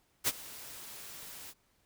white noise with ADSR envelope, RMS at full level -27 dBFS, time 0.24-1.54 s, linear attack 39 ms, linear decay 35 ms, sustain -20 dB, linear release 48 ms, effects pink hiss -72 dBFS RMS until 1.85 s

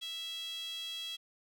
sawtooth tone with high-pass filter, 660 Hz, E5, 2 cents sharp, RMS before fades -41 dBFS, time 0.01-1.17 s, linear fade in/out 20 ms, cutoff 3300 Hz, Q 7.9, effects none

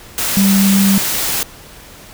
sine tone in noise, 196 Hz, G3, in tune, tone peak -9 dBFS, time 0.37-0.98 s, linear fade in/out 0 ms, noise white, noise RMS -18 dBFS, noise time 0.18-1.43 s, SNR +6 dB, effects pink hiss -38 dBFS RMS until 2.13 s

